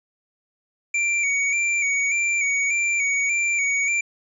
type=tone with vibrato; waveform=square; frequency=2300 Hz; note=D7; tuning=37 cents flat; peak=-20 dBFS; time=0.94-4.01 s; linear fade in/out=5 ms; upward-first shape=square; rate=1.7 Hz; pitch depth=44 cents each way; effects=resampled to 22050 Hz